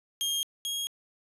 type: tone pair in turn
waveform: sawtooth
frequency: 3226 / 3275 Hz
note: G7 / G#7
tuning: +49 / -25 cents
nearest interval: unison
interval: 26 cents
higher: second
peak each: -24 / -27 dBFS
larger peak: first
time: 0.21-0.43 / 0.65-0.87 s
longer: neither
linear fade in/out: 0 ms
effects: resampled to 32000 Hz + 11-bit